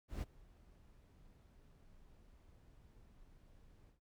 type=noise with ADSR envelope; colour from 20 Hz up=brown; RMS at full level=-39 dBFS; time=0.08-4 s; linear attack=140 ms; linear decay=26 ms; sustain=-24 dB; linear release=120 ms; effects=none